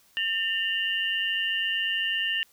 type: tone cluster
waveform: sine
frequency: 1807 / 2801 / 2990 Hz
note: A6 / F7 / F#7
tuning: +46 / +4 / +17 cents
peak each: -29 / -27 / -33 dBFS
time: 0.17-2.43 s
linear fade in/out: 0 ms
effects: white hiss -61 dBFS RMS until 2.52 s